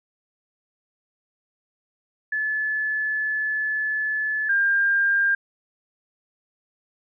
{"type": "tone pair in turn", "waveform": "sine", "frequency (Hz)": [1727, 1600.9], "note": ["A6", "G6"], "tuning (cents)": [-33, 36], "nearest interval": "minor second", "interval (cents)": 131, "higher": "first", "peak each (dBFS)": [-22, -17], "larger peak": "second", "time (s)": [[2.32, 4.49], [4.49, 5.35]], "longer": "first", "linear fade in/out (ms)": 5, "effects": []}